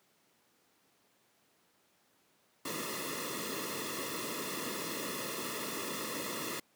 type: noise with comb filter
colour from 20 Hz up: pink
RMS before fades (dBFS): -38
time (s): 2.65-6.6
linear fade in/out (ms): 5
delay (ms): 1.3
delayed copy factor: -0.85
effects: pink hiss -70 dBFS RMS until 6.75 s + high-pass 200 Hz 12 dB/octave